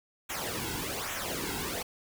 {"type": "noise with flanger", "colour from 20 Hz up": "pink", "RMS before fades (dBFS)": -35, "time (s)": [0.29, 1.83], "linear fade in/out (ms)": 10, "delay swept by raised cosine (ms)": [0.21, 1.71], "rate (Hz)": 1.2, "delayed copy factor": -0.75, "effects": []}